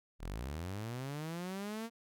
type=linear sweep; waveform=sawtooth; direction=up; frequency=35.19 to 233.1 Hz; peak=-35 dBFS; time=0.19-1.9 s; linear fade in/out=50 ms; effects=none